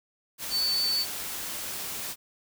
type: tone in noise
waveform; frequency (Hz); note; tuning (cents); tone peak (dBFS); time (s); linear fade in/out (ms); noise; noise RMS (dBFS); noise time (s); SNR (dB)
sine; 4503; C#8; +26; -24; 0.5-1.06; 50; white; -35; 0.38-2.16; +8
effects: none

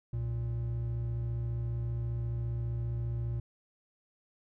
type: tone pair together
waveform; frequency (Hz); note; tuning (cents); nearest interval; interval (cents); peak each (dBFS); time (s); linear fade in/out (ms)
triangle; 61.73 / 116.54; B1 / A#2; 0 / 0; major seventh; 1100; -36 / -30; 0.13-3.4; 5
effects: none

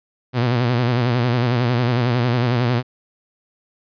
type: tone with vibrato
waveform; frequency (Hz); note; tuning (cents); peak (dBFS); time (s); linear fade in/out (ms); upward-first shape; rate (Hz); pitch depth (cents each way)
sawtooth; 121.9; B2; -22; -12; 0.33-2.83; 50; sine; 11; 84
effects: resampled to 11025 Hz

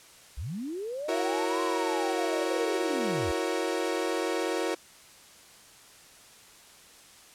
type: linear two-way sweep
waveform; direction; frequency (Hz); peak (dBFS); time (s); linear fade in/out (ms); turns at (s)
sine; up then down; 49.45 to 1046.5 to 62.4; -32; 0.37-3.32; 10; 1.62
type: chord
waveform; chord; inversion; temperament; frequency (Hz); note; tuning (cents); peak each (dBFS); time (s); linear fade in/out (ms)
35% pulse; F# dominant seventh; third; equal; 329.6 / 370 / 466.2 / 554.4; E4 / F#4 / A#4 / C#5; 0 / 0 / 0 / 0; -31 / -31 / -31 / -33; 1.08-4.75; 10
effects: white hiss -53 dBFS RMS until 7.34 s + low-pass 10000 Hz 12 dB/octave

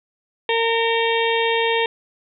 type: harmonic tone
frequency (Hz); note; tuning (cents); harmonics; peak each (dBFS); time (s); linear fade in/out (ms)
458.2; A#4; -30; 1 / 2 / 4 / 5 / 6 / 7 / 8; -20 / -23 / -26 / -27 / -28 / -28 / -29; 0.49-1.86; 2
effects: none

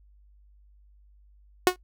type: tone with exponential decay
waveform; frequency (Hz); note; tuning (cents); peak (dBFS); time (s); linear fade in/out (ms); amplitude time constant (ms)
sawtooth; 364.7; F#4; -25; -9; 1.67-1.76; 1; 19
effects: noise-tail reverb RT60 0.1 s tail -20 dB re dry + added 50 Hz sine -54 dBFS peak until 1.83 s

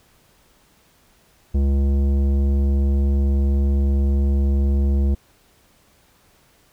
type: tone with tanh clipping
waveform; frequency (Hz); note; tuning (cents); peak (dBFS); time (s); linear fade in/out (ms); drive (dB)
triangle; 69.3; C#2; 0; -17; 1.54-5.15; 10; 17
effects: pink hiss -57 dBFS RMS until 6.72 s

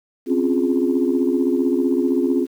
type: chord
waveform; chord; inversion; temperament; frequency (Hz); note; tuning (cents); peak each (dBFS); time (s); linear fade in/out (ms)
sine; Db major seventh; third; equal; 261.6 / 277.2 / 349.2 / 415.3; C4 / Db4 / F4 / Ab4; 0 / 0 / 0 / 0; -19 / -22 / -20 / -24; 0.26-2.47; 50
effects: tanh soft clip ceiling -7 dBFS + 8-bit

